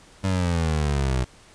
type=exponential sweep; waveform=25% pulse; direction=down; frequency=97.4 to 61.7 Hz; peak=-17 dBFS; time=0.23-1.25 s; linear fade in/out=20 ms; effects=pink hiss -51 dBFS RMS until 1.54 s + resampled to 22050 Hz